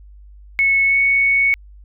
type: tone with pitch glide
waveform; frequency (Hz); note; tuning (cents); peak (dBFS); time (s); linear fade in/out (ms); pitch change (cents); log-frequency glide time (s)
sine; 2200 to 2219; C#7 to C#7; -14 to +1; -12; 0.59-1.54; 0; +15; 0.85-0.98
effects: added 50 Hz sine -39 dBFS peak until 1.84 s